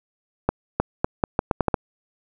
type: accelerating click train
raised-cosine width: 1 ms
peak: -4 dBFS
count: 9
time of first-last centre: 0.49-1.742 s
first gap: 310 ms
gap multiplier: 0.79
effects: none